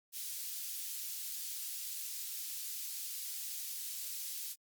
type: high-pass noise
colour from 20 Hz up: white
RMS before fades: -42 dBFS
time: 0.12-4.56 s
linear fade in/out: 50 ms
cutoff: 3900 Hz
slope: 12 dB/octave
effects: Opus 48 kbps